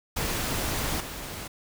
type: noise with level steps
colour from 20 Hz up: pink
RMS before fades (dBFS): -29 / -37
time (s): 0.16-1.48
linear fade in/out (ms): 10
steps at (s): 1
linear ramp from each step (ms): 5
effects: none